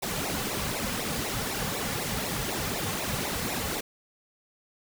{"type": "noise with flanger", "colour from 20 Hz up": "pink", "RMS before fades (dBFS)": -31, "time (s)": [0.02, 3.81], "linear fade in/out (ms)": 10, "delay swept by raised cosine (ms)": [0.62, 3.22], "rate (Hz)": 4, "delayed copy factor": -0.8, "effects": []}